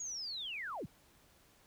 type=linear sweep; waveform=sine; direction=down; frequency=6820 to 78.7 Hz; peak=-39 dBFS; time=0-0.86 s; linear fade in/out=5 ms; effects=pink hiss -66 dBFS RMS until 1.66 s